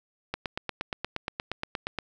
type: click train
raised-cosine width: 0.3 ms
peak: -14 dBFS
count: 15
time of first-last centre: 0.34-1.987 s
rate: 8.5 Hz
effects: none